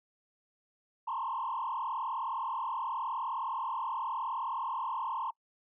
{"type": "tone with frequency modulation", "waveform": "sine", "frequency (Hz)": 987.8, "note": "B5", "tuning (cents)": 0, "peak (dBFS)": -31, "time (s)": [1.07, 5.31], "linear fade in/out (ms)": 10, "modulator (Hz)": 39.1, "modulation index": 2.7, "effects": ["noise-tail reverb RT60 0.1 s tail -25 dB re dry", "tanh soft clip ceiling -28 dBFS"]}